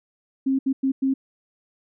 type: tone bursts at uneven times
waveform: sine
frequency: 267.7 Hz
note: C4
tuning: 40 cents sharp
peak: -18 dBFS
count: 4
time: 0.46-0.59 / 0.66-0.73 / 0.83-0.92 / 1.02-1.14 s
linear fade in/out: 10 ms
effects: none